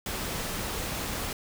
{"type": "noise", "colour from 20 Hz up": "pink", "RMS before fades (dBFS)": -33, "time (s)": [0.06, 1.33], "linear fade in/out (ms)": 2, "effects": []}